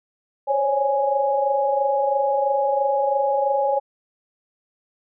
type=tone cluster; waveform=sine; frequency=528 / 554 / 577 / 830 Hz; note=C5 / C#5 / D5 / G#5; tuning=+16 / -1 / -31 / -1 cents; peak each=-28 / -21 / -30 / -21 dBFS; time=0.47-3.8 s; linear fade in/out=20 ms; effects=none